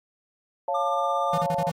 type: chord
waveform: sine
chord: Db augmented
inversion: none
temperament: equal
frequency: 554.4 / 698.5 / 880 Hz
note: Db5 / F5 / A5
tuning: 0 / 0 / 0 cents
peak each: -28 dBFS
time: 0.68-1.7 s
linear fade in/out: 2 ms
type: tone with tremolo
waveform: triangle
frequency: 1195 Hz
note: D6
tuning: 30 cents sharp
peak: -24 dBFS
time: 0.74-1.43 s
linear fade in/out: 10 ms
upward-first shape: sine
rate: 17 Hz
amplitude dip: 30%
type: tone bursts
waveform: square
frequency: 164.8 Hz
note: E3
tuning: in tune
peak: -28 dBFS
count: 5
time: 1.33-1.716 s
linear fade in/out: 5 ms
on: 50 ms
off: 34 ms
effects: AAC 48 kbps